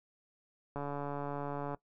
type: click train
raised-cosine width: 1 ms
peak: -25 dBFS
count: 142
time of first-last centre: 0.76-1.746 s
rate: 143 Hz
effects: noise-tail reverb RT60 0.1 s tail -20 dB re dry